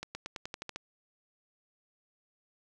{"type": "accelerating click train", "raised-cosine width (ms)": 0.2, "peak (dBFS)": -21, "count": 9, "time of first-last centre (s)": [0.03, 0.76], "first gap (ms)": 120, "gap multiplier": 0.92, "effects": []}